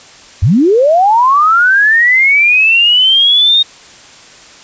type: linear sweep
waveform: sine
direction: up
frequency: 73.42 to 3722 Hz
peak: -5 dBFS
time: 0.42-3.63 s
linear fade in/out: 10 ms
effects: white hiss -37 dBFS RMS until 4.63 s + resampled to 16000 Hz